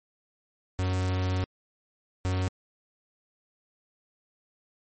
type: tone bursts at uneven times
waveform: 45% pulse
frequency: 92.5 Hz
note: F#2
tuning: in tune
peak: -25 dBFS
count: 2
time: 0.79-1.44 / 2.25-2.48 s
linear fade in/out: 0 ms
effects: MP3 32 kbps